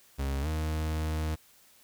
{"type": "tone with pitch glide", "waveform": "40% pulse", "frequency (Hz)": [68.5, 78.23], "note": ["C#2", "D#2"], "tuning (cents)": [-20, 10], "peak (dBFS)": -28, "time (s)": [0.18, 1.36], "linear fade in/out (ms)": 20, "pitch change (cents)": 230, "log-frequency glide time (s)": [0.41, 0.47], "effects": ["white hiss -60 dBFS RMS until 1.83 s"]}